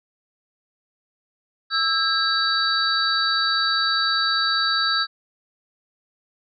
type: tone cluster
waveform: sine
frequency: 1319 / 1620 / 3915 / 4590 Hz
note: E6 / G#6 / B7 / D8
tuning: +1 / -43 / -16 / -40 cents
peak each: -24 dBFS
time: 1.7-5.07 s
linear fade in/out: 50 ms
effects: none